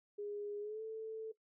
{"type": "tone with pitch glide", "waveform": "sine", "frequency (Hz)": [411.9, 441.5], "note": ["G#4", "A4"], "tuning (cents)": [-14, 6], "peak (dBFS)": -40, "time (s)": [0.18, 1.32], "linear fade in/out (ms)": 10, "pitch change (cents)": 120, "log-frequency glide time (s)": [0.6, 0.82], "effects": ["noise-tail reverb RT60 0.1 s tail -17 dB re dry"]}